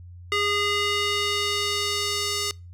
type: tone with band-pass filter sweep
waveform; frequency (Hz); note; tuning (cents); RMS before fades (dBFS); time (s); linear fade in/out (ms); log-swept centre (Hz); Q
square; 410; G#4; -22; -25; 0.32-2.51; 0; 2400 to 5500; 1.2
effects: noise-tail reverb RT60 0.3 s tail -26 dB re dry + added 88 Hz sine -40 dBFS peak until 2.73 s